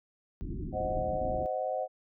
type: low-pass noise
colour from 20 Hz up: pink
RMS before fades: -37 dBFS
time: 0.41-1.46 s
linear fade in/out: 0 ms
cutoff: 380 Hz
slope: 96 dB/octave
type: chord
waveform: sine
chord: C diminished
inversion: none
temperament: equal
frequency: 523.3 / 622.3 / 740 Hz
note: C5 / Eb5 / Gb5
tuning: 0 / 0 / 0 cents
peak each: -34 dBFS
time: 0.72-1.88 s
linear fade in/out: 50 ms
effects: none